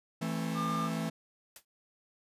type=chord; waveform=45% pulse; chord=A minor; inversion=second; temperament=equal with one note detuned; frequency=164.81 / 220 / 267.3 Hz; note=E3 / A3 / C4; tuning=0 / 0 / +37 cents; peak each=-35 / -36 / -40 dBFS; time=0.21-1.1 s; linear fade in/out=10 ms
type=tone; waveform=triangle; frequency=1200 Hz; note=D6; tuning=37 cents sharp; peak=-31 dBFS; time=0.54-0.9 s; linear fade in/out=50 ms
type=noise with exponential decay; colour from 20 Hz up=white; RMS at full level=-44 dBFS; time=1.56-1.65 s; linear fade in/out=2 ms; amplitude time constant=18 ms
effects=resampled to 32000 Hz